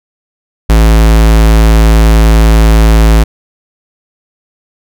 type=tone; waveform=square; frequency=54.8 Hz; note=A1; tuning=6 cents flat; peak=-3 dBFS; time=0.69-3.24 s; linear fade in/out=10 ms; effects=none